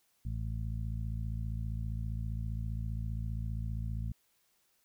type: harmonic tone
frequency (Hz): 55.1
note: A1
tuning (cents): +3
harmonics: 1 / 2 / 3 / 4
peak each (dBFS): -36 / -37 / -45 / -48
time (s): 0.25-4.12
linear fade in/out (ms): 5
effects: white hiss -73 dBFS RMS until 4.84 s